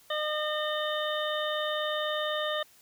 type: harmonic tone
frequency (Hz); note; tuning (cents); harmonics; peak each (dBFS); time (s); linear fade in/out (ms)
608; D#5; -40; 1 / 2 / 3 / 5 / 6; -31 / -35 / -36 / -38 / -36; 0.1-2.63; 5
effects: white hiss -59 dBFS RMS until 2.81 s